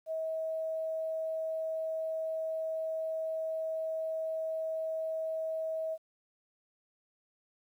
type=tone; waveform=sine; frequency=641 Hz; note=E5; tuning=49 cents flat; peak=-32 dBFS; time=0.06-5.98 s; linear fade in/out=50 ms; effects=11-bit